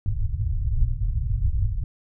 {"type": "low-pass noise", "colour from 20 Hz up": "pink", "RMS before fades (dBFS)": -23, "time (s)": [0.06, 1.84], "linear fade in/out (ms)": 2, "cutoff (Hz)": 120, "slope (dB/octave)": 48, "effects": []}